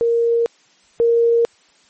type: tone pair in turn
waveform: sine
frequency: 466.2 / 466.2 Hz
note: A#4 / A#4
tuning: 0 / 0 cents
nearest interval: unison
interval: 0 cents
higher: neither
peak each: -13 / -11 dBFS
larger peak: second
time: 0.01-0.46 / 1-1.45 s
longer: neither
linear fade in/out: 0 ms
effects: white hiss -54 dBFS RMS until 1.89 s + MP3 32 kbps